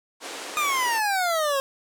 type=band-pass noise; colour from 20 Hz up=pink; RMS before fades=-36 dBFS; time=0.2-1.01 s; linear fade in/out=50 ms; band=340 to 9500 Hz; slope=24 dB/octave
type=exponential sweep; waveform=25% pulse; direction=down; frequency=1234 to 535 Hz; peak=-18 dBFS; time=0.57-1.6 s; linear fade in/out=0 ms
effects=none